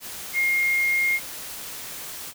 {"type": "tone in noise", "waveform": "sine", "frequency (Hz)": 2135, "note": "C7", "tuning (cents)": 34, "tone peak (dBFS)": -19, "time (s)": [0.33, 1.2], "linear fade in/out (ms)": 50, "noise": "white", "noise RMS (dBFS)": -36, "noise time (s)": [0, 2.34], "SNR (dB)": 14, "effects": []}